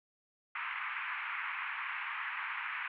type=band-pass noise; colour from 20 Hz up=white; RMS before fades=-39 dBFS; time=0.55-2.88 s; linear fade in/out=5 ms; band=950 to 2500 Hz; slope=48 dB/octave; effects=none